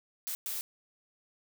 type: noise bursts at uneven times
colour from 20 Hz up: blue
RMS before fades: -36 dBFS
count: 2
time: 0.27-0.35 / 0.46-0.61 s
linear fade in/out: 0 ms
effects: none